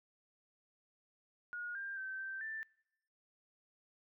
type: tone with pitch steps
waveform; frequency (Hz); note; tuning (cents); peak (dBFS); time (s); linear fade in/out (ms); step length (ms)
sine; 1441 / 1594 / 1546 / 1560 / 1772; F#6 / G6 / G6 / G6 / A6; -46 / +28 / -24 / -9 / +12; -40; 1.53-2.63; 0; 220
effects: noise-tail reverb RT60 0.8 s tail -24 dB re dry